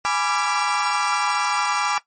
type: chord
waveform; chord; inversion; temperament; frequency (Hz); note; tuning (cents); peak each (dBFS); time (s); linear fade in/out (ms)
35% pulse; G# diminished seventh; none; equal with one note detuned; 830.6 / 987.8 / 1174.7 / 1370.5; G#5 / B5 / D6 / F6; 0 / 0 / 0 / -33; -24 / -25 / -22 / -24; 0.05-1.98; 0
effects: noise-tail reverb RT60 0.1 s tail -17 dB re dry + MP3 32 kbps